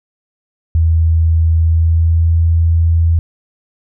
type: tone with pitch glide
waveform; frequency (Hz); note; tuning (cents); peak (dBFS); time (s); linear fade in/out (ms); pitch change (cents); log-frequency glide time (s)
sine; 81.5 to 82.83; E2 to E2; -19 to +9; -8; 0.75-3.19; 0; +28; 1.56-2.34
effects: none